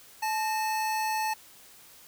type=tone pair together; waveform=square; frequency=869.1 / 1830 Hz; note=A5 / A#6; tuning=-22 / -32 cents; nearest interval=octave + minor second; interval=1290 cents; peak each=-28 / -38 dBFS; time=0.22-1.34 s; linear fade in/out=10 ms; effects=white hiss -53 dBFS RMS until 2.07 s